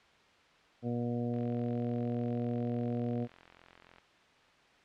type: harmonic tone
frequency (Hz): 120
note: B2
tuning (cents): -49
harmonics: 1 / 2 / 3 / 4 / 5 / 6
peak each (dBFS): -36 / -34 / -44 / -40 / -45 / -47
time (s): 0.82-3.28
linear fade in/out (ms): 50
type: click train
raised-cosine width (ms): 0.3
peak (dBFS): -38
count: 116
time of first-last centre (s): 1.34-3.984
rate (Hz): 43.5
effects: white hiss -62 dBFS RMS until 4.84 s + low-pass 3000 Hz 12 dB/octave